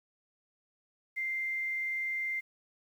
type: tone with quantisation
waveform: sine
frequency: 2093 Hz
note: C7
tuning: in tune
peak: -31 dBFS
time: 1.16-2.41 s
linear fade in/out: 20 ms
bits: 10
effects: none